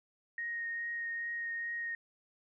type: tone with vibrato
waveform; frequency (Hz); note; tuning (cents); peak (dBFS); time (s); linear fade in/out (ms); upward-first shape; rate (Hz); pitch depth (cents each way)
sine; 1864.7; A#6; 0; -35; 0.38-1.95; 2; triangle; 2.4; 12
effects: none